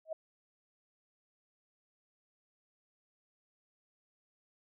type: tone with exponential growth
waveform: sine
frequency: 638 Hz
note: D#5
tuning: 43 cents sharp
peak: -31 dBFS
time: 0.05-0.13 s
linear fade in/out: 5 ms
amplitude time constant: 17 ms
effects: none